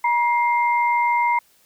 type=tone pair together; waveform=sine; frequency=953.4 / 2100 Hz; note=A#5 / C7; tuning=+39 / +6 cents; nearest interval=octave + major second; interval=1367 cents; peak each=-17 / -23 dBFS; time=0.04-1.39 s; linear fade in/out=5 ms; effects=white hiss -58 dBFS RMS until 1.65 s